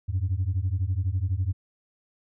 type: beating tone pair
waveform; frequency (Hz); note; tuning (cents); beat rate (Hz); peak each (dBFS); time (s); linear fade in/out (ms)
sine; 87.6 / 99.6; F2 / G2; +6 / +28; 12; -25; 0.08-1.53; 20
effects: tanh soft clip ceiling -19 dBFS